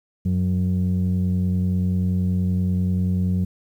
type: tone pair together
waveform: sine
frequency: 92.5 / 182.93 Hz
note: F#2 / F#3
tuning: 0 / -19 cents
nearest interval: octave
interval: 1181 cents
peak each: -19 dBFS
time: 0.25-3.45 s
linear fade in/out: 10 ms
effects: tanh soft clip ceiling -15 dBFS + 9-bit